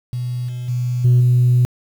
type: tone with level steps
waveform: sine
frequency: 123.47 Hz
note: B2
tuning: in tune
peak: -20 / -23 / -17 / -7 / -9 dBFS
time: 0.13-1.65 s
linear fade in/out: 0 ms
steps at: 0.48 / 0.68 / 1.04 / 1.2 s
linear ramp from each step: 10 ms
effects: tanh soft clip ceiling -7 dBFS + 7-bit